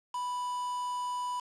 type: tone with quantisation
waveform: triangle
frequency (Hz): 987.8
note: B5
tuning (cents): 0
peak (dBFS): -30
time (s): 0.14-1.4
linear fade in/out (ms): 5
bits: 7
effects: low-pass 7000 Hz 12 dB/octave